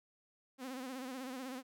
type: tone with vibrato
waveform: sawtooth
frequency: 258.7 Hz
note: C4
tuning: 19 cents flat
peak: -38 dBFS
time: 0.58-1.63 s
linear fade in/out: 50 ms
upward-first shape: sine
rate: 16 Hz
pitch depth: 79 cents each way
effects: none